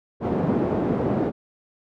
pink band-pass noise, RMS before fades -23 dBFS, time 0.2-1.32 s, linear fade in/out 50 ms, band 170 to 520 Hz, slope 12 dB/octave, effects none

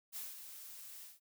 blue noise with ADSR envelope, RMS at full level -43 dBFS, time 0.12-1.2 s, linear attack 45 ms, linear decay 180 ms, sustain -8 dB, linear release 170 ms, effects none

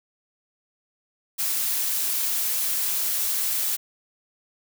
blue noise, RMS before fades -25 dBFS, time 1.38-3.77 s, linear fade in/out 20 ms, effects none

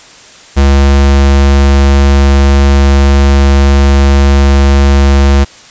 square tone, 69.3 Hz, C#2, in tune, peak -4 dBFS, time 0.56-5.45 s, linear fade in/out 20 ms, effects white hiss -35 dBFS RMS until 5.7 s + resampled to 16000 Hz

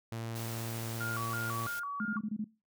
sawtooth tone, 114.4 Hz, A#2, 32 cents flat, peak -33 dBFS, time 0.12-1.67 s, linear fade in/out 0 ms
white noise, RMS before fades -45 dBFS, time 0.35-1.8 s, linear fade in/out 10 ms
sine tone with vibrato, 1266 Hz, D#6, 30 cents sharp, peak -35 dBFS, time 1-2.19 s, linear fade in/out 10 ms, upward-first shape square, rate 3 Hz, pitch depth 190 cents each way
sine tone bursts, 213.3 Hz, G#3, 46 cents sharp, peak -32 dBFS, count 6, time 2-2.444 s, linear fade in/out 5 ms, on 54 ms, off 24 ms
effects noise-tail reverb RT60 0.3 s tail -21 dB re dry

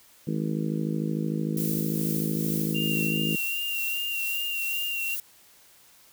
harmonic tone, 53.3 Hz, G#1, 46 cents sharp, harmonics 3 / 4 / 5 / 6 / 7 / 8 / 9, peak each -29 / -30 / -37 / -33 / -40 / -41 / -41 dBFS, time 0.27-3.36 s, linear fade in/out 5 ms
violet noise with tremolo, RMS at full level -32 dBFS, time 1.57-5.2 s, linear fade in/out 2 ms, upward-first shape sine, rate 2.3 Hz, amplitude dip 40%
sine tone with vibrato, 2768 Hz, F7, 16 cents flat, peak -28 dBFS, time 2.74-5.16 s, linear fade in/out 20 ms, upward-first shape sine, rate 2.5 Hz, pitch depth 25 cents each way
effects white hiss -56 dBFS RMS until 6.12 s

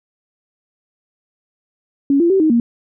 sine tone with pitch steps, 278.7 / 340.8 / 385.1 / 313.6 / 234.9 Hz, C#4 / F4 / G4 / D#4 / A#3, +9 / -42 / -31 / +14 / +13 cents, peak -10 dBFS, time 2.1-2.6 s, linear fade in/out 2 ms, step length 100 ms, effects none

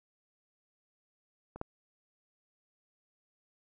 clicks, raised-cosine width 1 ms, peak -30 / -21 dBFS, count 2, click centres 1.56 / 1.614 s, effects none

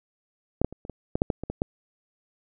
clicks, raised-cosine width 2 ms, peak -9 / -8 / -26 / -27 / -21 / -11 / -7 / -10 / -19 / -17 / -11 dBFS, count 11, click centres 0.616 / 0.646 / 0.726 / 0.851 / 0.897 / 1.155 / 1.219 / 1.302 / 1.436 / 1.5 / 1.619 s, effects none

